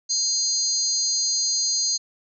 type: tone cluster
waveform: sine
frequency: 4210 / 4780 / 6290 / 6610 Hz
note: C8 / D8 / G8 / G#8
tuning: +10 / +30 / +5 / -9 cents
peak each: -26 dBFS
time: 0.09-1.98 s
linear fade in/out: 20 ms
effects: none